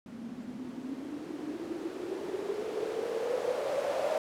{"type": "noise with low-pass filter sweep", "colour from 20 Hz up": "violet", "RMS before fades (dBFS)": -35, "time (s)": [0.06, 4.18], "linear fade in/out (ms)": 2, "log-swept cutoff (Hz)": [220, 600], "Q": 8.7, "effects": []}